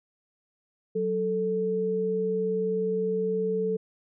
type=tone pair together; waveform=sine; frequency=185.64 / 440.4 Hz; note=F#3 / A4; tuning=+6 / +2 cents; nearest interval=octave + minor third; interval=1496 cents; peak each=-31 / -25 dBFS; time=0.95-3.77 s; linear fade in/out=10 ms; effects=none